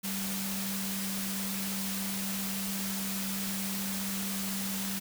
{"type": "tone in noise", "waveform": "sine", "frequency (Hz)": 194.7, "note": "G3", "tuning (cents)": -12, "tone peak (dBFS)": -35, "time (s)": [0.03, 5], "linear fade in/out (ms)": 20, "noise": "white", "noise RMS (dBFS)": -36, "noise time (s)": [0.03, 5], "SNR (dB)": -2, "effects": []}